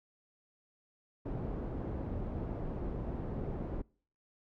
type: low-pass noise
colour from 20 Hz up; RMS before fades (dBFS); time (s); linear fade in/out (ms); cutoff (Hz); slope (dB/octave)
pink; -38; 1.25-3.82; 10; 520; 12
effects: noise-tail reverb RT60 0.5 s tail -26 dB re dry